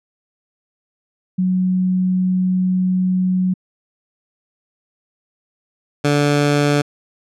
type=tone pair in turn; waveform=sine / 15% pulse; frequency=184.4 / 145.41 Hz; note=F#3 / D3; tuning=-6 / -17 cents; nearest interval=major third; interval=411 cents; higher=first; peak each=-14 / -7 dBFS; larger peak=second; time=1.38-3.54 / 6.04-6.82 s; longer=first; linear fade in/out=10 ms; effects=low-pass 8000 Hz 12 dB/octave